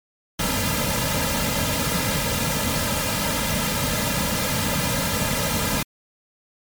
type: noise with comb filter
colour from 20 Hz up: pink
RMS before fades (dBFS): -23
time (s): 0.39-5.83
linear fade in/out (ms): 5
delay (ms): 2.7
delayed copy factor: -0.9
effects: MP3 96 kbps